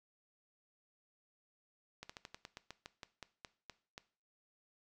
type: slowing click train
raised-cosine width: 0.2 ms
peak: -29 dBFS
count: 14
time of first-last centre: 2.03-3.979 s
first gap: 65 ms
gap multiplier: 1.13
effects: noise-tail reverb RT60 0.4 s tail -17 dB re dry